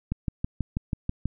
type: click train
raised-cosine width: 5 ms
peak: -14 dBFS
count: 8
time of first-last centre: 0.12-1.256 s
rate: 6.16 Hz
effects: none